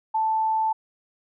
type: tone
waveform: sine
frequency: 880 Hz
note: A5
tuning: in tune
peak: -20 dBFS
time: 0.14-0.73 s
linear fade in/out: 10 ms
effects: none